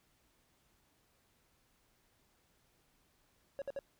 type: tone bursts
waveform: triangle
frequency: 554.4 Hz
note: C#5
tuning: in tune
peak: -35 dBFS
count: 3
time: 3.59-3.79 s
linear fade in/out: 0 ms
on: 28 ms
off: 58 ms
effects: pink hiss -73 dBFS RMS until 3.99 s